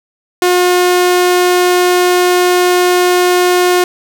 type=tone; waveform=sawtooth; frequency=359 Hz; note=F4; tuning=48 cents sharp; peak=-4 dBFS; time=0.42-3.84 s; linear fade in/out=2 ms; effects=none